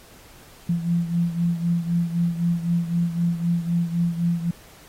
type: beating tone pair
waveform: sine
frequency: 170 / 173.9 Hz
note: F3 / F3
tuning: -46 / -7 cents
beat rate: 3.9 Hz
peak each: -21 / -26 dBFS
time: 0.69-4.51 s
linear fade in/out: 5 ms
effects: pink hiss -49 dBFS RMS until 4.88 s + AAC 48 kbps